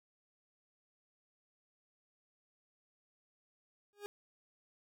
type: tone with exponential growth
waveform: 40% pulse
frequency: 410 Hz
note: G#4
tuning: 22 cents flat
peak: -37 dBFS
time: 3.93-4.06 s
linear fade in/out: 0 ms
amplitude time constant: 27 ms
effects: none